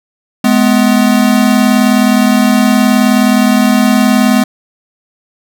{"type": "tone pair together", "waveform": "square", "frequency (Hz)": [211.4, 250.6], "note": ["G#3", "B3"], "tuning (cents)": [31, 25], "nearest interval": "minor third", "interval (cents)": 294, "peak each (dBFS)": -10, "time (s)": [0.44, 4.44], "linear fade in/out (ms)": 5, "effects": []}